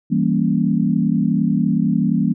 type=chord; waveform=sine; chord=E diminished seventh; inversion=none; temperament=equal; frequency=164.81 / 196 / 233.1 / 277.2 Hz; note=E3 / G3 / Bb3 / Db4; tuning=0 / 0 / 0 / 0 cents; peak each=-20 / -19 / -19 / -23 dBFS; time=0.1-2.34 s; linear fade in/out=20 ms; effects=none